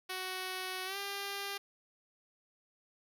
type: tone with pitch glide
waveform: 5% pulse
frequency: 372.2 to 398.9 Hz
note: F#4 to G4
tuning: +10 to +30 cents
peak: -26 dBFS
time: 0.09-1.58 s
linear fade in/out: 10 ms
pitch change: +120 cents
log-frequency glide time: 0.85-0.97 s
effects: none